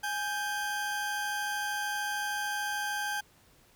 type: tone pair together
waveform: 40% pulse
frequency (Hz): 830 / 1566.8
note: G#5 / G6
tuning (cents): -1 / -1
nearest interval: major seventh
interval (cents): 1100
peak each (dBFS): -34 / -32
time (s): 0.03-3.21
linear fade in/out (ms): 10
effects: pink hiss -62 dBFS RMS until 3.75 s

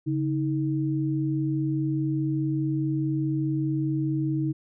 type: tone pair together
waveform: sine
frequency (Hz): 140.51 / 315.7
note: C#3 / D#4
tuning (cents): +24 / +25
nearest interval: octave + major second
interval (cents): 1401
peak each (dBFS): -26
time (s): 0.06-4.53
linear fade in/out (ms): 20
effects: none

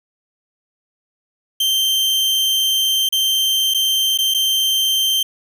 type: tone with dropouts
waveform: 40% pulse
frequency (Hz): 3136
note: G7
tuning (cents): 0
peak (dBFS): -14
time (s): 1.6-5.23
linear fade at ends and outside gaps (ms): 5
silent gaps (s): 3.09-3.124 / 3.739-3.745 / 4.176-4.186 / 4.34-4.345
effects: none

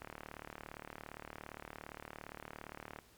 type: click train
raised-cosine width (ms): 0.5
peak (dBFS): -30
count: 112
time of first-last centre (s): 0.02-2.988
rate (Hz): 37.4
effects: pink hiss -64 dBFS RMS until 3.17 s + MP3 96 kbps

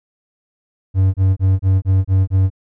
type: tone bursts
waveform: triangle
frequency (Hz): 95.1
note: F#2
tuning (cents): +48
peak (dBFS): -8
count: 7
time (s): 0.94-2.502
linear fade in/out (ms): 50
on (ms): 200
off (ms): 27
effects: none

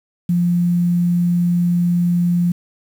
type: tone with quantisation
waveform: sine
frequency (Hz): 174.61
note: F3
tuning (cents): 0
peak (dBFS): -13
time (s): 0.29-2.52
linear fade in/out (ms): 5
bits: 7
effects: none

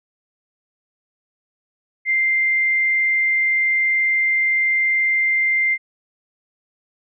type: tone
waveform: sine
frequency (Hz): 2093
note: C7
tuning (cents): 0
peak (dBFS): -15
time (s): 2.05-5.78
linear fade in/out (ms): 50
effects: none

